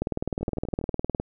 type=two click trains; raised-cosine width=2 ms; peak=-24 / -13 dBFS; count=7 / 24; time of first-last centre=0.41-0.894 / 0.02-1.199 s; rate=12.4 / 19.5 Hz; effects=none